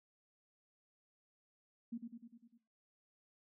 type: tone with echo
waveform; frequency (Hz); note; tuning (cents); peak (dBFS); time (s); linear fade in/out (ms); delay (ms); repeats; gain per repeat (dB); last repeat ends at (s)
sine; 233.1; A#3; 0; -39; 1.92-1.98; 10; 100; 6; -4; 2.58
effects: noise-tail reverb RT60 0.5 s tail -19 dB re dry